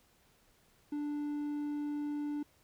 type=tone; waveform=triangle; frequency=293.7 Hz; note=D4; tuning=in tune; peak=-32 dBFS; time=0.92-2.43 s; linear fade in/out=5 ms; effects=pink hiss -68 dBFS RMS until 2.63 s